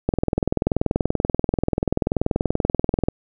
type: click train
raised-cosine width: 2 ms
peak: -5 dBFS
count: 63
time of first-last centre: 0.09-3.085 s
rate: 20.7 Hz
effects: none